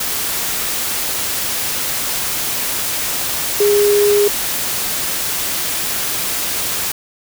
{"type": "tone in noise", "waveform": "sine", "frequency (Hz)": 410.9, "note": "G#4", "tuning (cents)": -18, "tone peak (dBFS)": -10, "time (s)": [3.6, 4.28], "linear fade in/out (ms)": 5, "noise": "white", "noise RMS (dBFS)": -20, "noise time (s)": [0, 6.92], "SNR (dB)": 7, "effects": []}